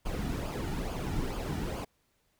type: noise with flanger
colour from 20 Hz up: brown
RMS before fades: -34 dBFS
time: 0.05-1.85 s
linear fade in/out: 10 ms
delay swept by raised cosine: 0.51 to 1.91 ms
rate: 2.3 Hz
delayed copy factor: -0.6
effects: pink hiss -73 dBFS RMS until 2.39 s